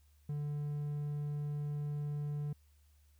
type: tone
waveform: triangle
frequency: 146.83 Hz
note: D3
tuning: in tune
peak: -33 dBFS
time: 0.29-2.53 s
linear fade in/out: 5 ms
effects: added 73 Hz sine -63 dBFS peak until 3.19 s + white hiss -75 dBFS RMS until 3.19 s